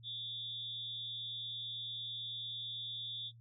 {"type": "tone with amplitude modulation", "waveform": "sine", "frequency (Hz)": 3520, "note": "A7", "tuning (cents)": 0, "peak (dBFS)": -36, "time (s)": [0.03, 3.32], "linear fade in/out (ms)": 50, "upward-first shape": "sine", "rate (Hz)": 249, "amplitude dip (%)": 75, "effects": ["noise-tail reverb RT60 0.1 s tail -19 dB re dry", "added 116 Hz sine -55 dBFS peak until 3.4 s"]}